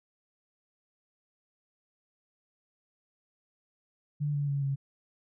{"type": "tone with pitch steps", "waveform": "sine", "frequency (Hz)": [146.83, 143.73, 140.69, 137.71], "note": ["D3", "D3", "C#3", "C#3"], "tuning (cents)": [0, -37, 26, -11], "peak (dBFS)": -27, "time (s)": [4.2, 4.76], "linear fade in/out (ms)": 20, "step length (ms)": 140, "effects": []}